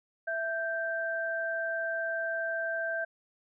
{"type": "tone pair together", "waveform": "sine", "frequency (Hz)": [660.6, 1568], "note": ["E5", "G6"], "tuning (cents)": [4, 0], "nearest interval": "octave + minor third", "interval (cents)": 1496, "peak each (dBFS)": [-33, -32], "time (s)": [0.27, 3.05], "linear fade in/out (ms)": 10, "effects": []}